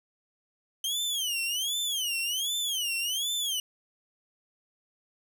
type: tone with vibrato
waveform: sawtooth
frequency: 3105 Hz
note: G7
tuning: 17 cents flat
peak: -25 dBFS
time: 0.84-3.6 s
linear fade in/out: 2 ms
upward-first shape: sine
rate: 1.3 Hz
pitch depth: 230 cents each way
effects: none